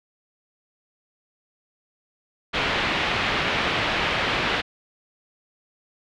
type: low-pass noise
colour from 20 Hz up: white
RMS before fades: -24 dBFS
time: 2.53-4.62 s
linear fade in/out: 20 ms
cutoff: 3200 Hz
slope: 24 dB/octave
effects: none